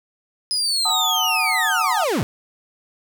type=linear sweep; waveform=35% pulse; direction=down; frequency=5070 to 84 Hz; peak=-17 dBFS; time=0.51-2.23 s; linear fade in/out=0 ms
type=chord; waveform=sine; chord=D# diminished; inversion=first; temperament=just; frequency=746.7 / 896 / 1244.5 Hz; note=F#5 / A5 / D#6; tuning=+16 / +31 / 0 cents; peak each=-26 / -25 / -25 dBFS; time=0.85-2.04 s; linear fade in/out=5 ms
effects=none